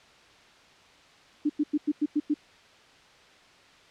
sine tone bursts, 297.3 Hz, D4, 21 cents sharp, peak -21 dBFS, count 7, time 1.45-2.342 s, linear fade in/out 10 ms, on 46 ms, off 95 ms, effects white hiss -55 dBFS RMS until 3.9 s + low-pass 4000 Hz 12 dB/octave

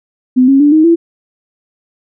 sine tone with pitch steps, 254.2 / 272.4 / 292 / 313 / 335.4 Hz, C4 / C#4 / D4 / D#4 / E4, -50 / -30 / -10 / +10 / +30 cents, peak -4 dBFS, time 0.36-0.96 s, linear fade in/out 20 ms, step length 120 ms, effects none

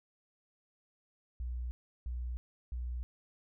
sine tone bursts, 61 Hz, B1, 21 cents flat, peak -35 dBFS, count 3, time 1.4-3.03 s, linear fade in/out 0 ms, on 310 ms, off 350 ms, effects none

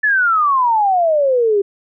sine exponential sweep, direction down, 1760 to 390.1 Hz, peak -11 dBFS, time 0.03-1.62 s, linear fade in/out 10 ms, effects none

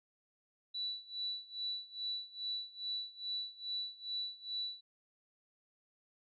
sine tone with tremolo, 3951 Hz, B7, in tune, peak -35 dBFS, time 0.74-4.81 s, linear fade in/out 10 ms, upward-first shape sine, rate 2.4 Hz, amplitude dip 90%, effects none

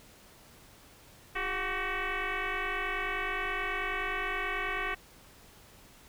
sine tone with frequency modulation, 352.3 Hz, F4, 15 cents sharp, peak -30 dBFS, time 1.35-4.95 s, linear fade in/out 10 ms, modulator 377 Hz, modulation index 6.1, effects pink hiss -56 dBFS RMS until 6.08 s

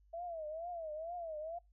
sine tone with vibrato, 655 Hz, E5, 11 cents flat, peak -40 dBFS, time 0.13-1.59 s, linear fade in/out 10 ms, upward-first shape triangle, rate 2.2 Hz, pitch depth 160 cents each way, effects noise-tail reverb RT60 0.2 s tail -25 dB re dry + added 50 Hz sine -64 dBFS peak until 1.72 s

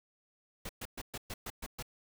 pink noise bursts, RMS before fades -41 dBFS, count 8, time 0.65-1.826 s, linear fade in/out 5 ms, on 42 ms, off 120 ms, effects none

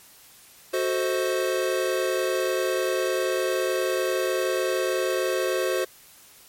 square chord, F# diminished seventh, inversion none, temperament equal with one note detuned, 370 / 440 / 523.3 / 633.5 Hz, F#4 / A4 / C5 / Eb5, 0 / 0 / 0 / +31 cents, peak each -27 / -33 / -27 / -33 dBFS, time 0.73-5.85 s, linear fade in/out 10 ms, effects white hiss -51 dBFS RMS until 6.48 s + MP3 64 kbps

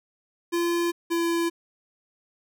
square tone pair in turn, 342.9 / 337.6 Hz, F4 / E4, -32 / +41 cents, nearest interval unison, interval 27 cents, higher first, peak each -23 dBFS, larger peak neither, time 0.52-0.92 / 1.1-1.5 s, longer neither, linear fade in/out 20 ms, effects none

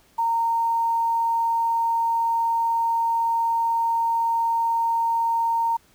sine tone with quantisation, 921 Hz, A#5, 21 cents flat, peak -19 dBFS, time 0.18-5.77 s, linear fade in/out 10 ms, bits 8, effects pink hiss -58 dBFS RMS until 5.94 s

